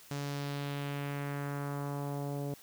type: tone with low-pass filter sweep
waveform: sawtooth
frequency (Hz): 142.4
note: C#3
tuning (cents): +47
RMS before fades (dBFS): -37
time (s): 0.11-2.54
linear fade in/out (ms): 2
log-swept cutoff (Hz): 6800 to 550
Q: 1.6
effects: white hiss -56 dBFS RMS until 2.62 s